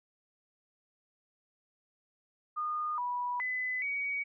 sine tone with pitch steps, 1223 / 979 / 2011 / 2256 Hz, D#6 / B5 / B6 / C#7, -30 / -15 / +31 / +30 cents, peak -31 dBFS, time 2.56-4.24 s, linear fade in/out 20 ms, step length 420 ms, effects none

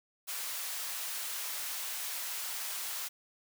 white high-pass noise, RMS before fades -38 dBFS, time 0.27-3.09 s, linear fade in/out 20 ms, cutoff 770 Hz, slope 12 dB/octave, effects none

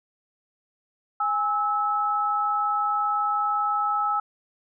sine tone pair together, 826.6 / 1301 Hz, G#5 / E6, -8 / -23 cents, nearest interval minor sixth, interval 785 cents, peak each -26 / -23 dBFS, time 1.2-4.2 s, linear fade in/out 5 ms, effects none

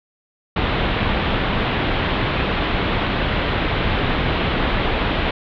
pink low-pass noise, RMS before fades -20 dBFS, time 0.56-5.31 s, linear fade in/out 5 ms, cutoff 3700 Hz, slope 48 dB/octave, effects none

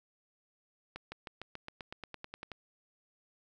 accelerating click train, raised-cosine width 0.3 ms, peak -26 dBFS, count 14, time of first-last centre 0.96-2.517 s, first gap 160 ms, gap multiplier 0.95, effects none

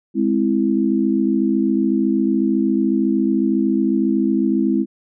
sine chord, Ab augmented, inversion none, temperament equal, 207.7 / 261.6 / 329.6 Hz, Ab3 / C4 / E4, 0 / 0 / 0 cents, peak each -19 dBFS, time 0.14-4.86 s, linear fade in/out 50 ms, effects none

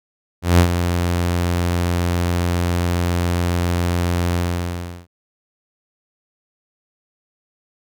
sawtooth tone with ADSR envelope, 87.31 Hz, F2, in tune, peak -4 dBFS, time 0.42-5.07 s, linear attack 170 ms, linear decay 81 ms, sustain -9 dB, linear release 720 ms, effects none

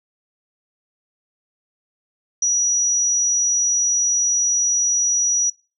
sine tone, 5830 Hz, F#8, 26 cents flat, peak -15 dBFS, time 2.42-5.5 s, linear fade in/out 5 ms, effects noise-tail reverb RT60 0.3 s tail -24 dB re dry

